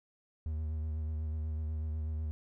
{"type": "tone with vibrato", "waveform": "triangle", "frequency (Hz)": 77.78, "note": "D#2", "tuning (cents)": 0, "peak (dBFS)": -31, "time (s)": [0.46, 2.31], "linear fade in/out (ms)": 0, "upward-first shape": "sine", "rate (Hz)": 8.1, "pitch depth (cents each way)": 33, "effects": []}